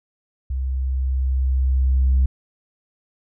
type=tone with level ramp; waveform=sine; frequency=65.41 Hz; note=C2; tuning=in tune; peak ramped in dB=-21 to -11 dBFS; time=0.5-2.26 s; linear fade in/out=5 ms; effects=tanh soft clip ceiling -11 dBFS